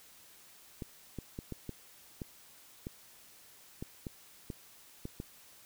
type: clicks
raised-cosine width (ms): 3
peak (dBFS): -26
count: 12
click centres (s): 0.822 / 1.187 / 1.389 / 1.523 / 1.693 / 2.218 / 2.869 / 3.825 / 4.068 / 4.502 / 5.054 / 5.201
effects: white hiss -58 dBFS RMS until 5.65 s